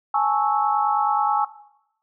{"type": "chord", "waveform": "sine", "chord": "A major seventh", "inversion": "third", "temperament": "equal with one note detuned", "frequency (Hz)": [830.6, 880, 1108.7, 1309.4], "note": ["G#5", "A5", "C#6", "E6"], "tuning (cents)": [0, 0, 0, -12], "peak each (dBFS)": [-20, -25, -25, -24], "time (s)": [0.14, 1.45], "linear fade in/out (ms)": 5, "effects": ["noise-tail reverb RT60 0.8 s tail -17 dB re dry"]}